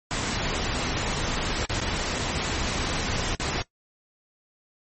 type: noise with dropouts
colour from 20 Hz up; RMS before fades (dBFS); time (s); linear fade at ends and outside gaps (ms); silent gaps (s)
pink; -27; 0.11-3.62; 0; 1.654-1.695 / 1.802-1.815 / 2.186-2.19 / 3.349-3.399
effects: noise-tail reverb RT60 0.1 s tail -18 dB re dry + MP3 32 kbps